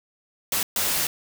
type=noise bursts at uneven times; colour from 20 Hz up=white; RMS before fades=-24 dBFS; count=2; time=0.52-0.63 / 0.76-1.07 s; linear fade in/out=2 ms; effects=none